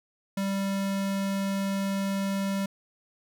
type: tone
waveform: square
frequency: 196 Hz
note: G3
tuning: in tune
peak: -27 dBFS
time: 0.37-2.66 s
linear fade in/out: 5 ms
effects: none